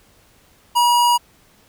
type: tone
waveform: square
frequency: 961 Hz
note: B5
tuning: 48 cents flat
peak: -13 dBFS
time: 0.75-1.18 s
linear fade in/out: 20 ms
effects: pink hiss -54 dBFS RMS until 1.68 s